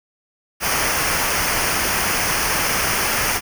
pink noise with comb filter, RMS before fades -20 dBFS, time 0.6-3.41 s, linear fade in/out 50 ms, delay 0.26 ms, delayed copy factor -0.65, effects none

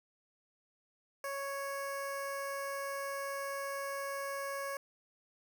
15% pulse tone with notch filter, 554.4 Hz, C#5, in tune, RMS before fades -39 dBFS, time 1.24-4.77 s, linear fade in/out 2 ms, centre 3500 Hz, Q 0.8, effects none

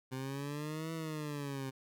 20% pulse exponential two-way sweep, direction up then down, 129.2 to 163.8 to 131.8 Hz, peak -33 dBFS, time 0.11-1.71 s, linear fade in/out 20 ms, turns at 0.93 s, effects none

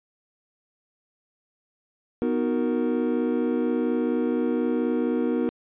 triangle chord, B major seventh, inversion none, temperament equal, 246.9 / 311.1 / 370 / 466.2 Hz, B3 / D#4 / F#4 / A#4, 0 / 0 / 0 / 0 cents, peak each -23 / -26 / -28 / -26 dBFS, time 2.22-5.49 s, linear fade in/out 0 ms, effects resampled to 8000 Hz

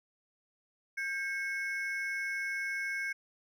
triangle ring-modulated tone, 1893 Hz, A#6, 26 cents sharp, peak -28 dBFS, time 0.97-3.13 s, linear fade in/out 10 ms, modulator 300 Hz, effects none

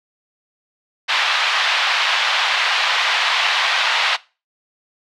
white band-pass noise, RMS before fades -18 dBFS, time 1.08-4.17 s, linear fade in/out 20 ms, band 760 to 3700 Hz, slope 24 dB/octave, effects noise-tail reverb RT60 0.3 s tail -20 dB re dry

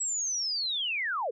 sine linear sweep, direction down, 7860 to 405.4 Hz, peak -28 dBFS, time 0-1.31 s, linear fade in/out 10 ms, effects none

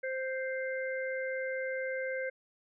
harmonic tone, 523 Hz, C5, 1 cent flat, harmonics 1 / 3 / 4, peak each -34 / -39 / -41 dBFS, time 0.03-2.3 s, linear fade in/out 10 ms, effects none

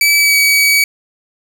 sawtooth tone with pitch glide, 2300 to 2272 Hz, D7 to C#7, -37 to +42 cents, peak -5 dBFS, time 0.01-0.84 s, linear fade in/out 2 ms, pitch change -21 cents, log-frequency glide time 0.18-0.36 s, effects none

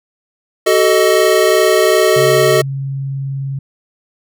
square chord, D# diminished, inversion first, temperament equal with one note detuned, 377.3 / 440 / 622.3 Hz, F#4 / A4 / D#5, +34 / 0 / 0 cents, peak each -14 dBFS, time 0.66-2.62 s, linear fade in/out 10 ms
sine tone with vibrato, 136.5 Hz, C#3, 26 cents flat, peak -18 dBFS, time 2.16-3.59 s, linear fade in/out 5 ms, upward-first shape sine, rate 20 Hz, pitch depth 29 cents each way
effects none

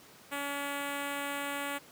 5% pulse tone with notch filter, 283.5 Hz, C#4, 39 cents sharp, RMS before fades -36 dBFS, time 0.31-1.79 s, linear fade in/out 20 ms, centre 4800 Hz, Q 0.85, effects pink hiss -55 dBFS RMS until 1.91 s + high-pass 150 Hz 12 dB/octave

